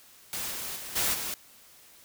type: noise with level steps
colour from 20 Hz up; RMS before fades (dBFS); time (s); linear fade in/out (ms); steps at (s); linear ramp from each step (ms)
white; -34 / -36 / -40 / -27 / -34; 0.33-1.34; 0; 0.5 / 0.75 / 0.95 / 1.13; 20
effects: white hiss -55 dBFS RMS until 2.04 s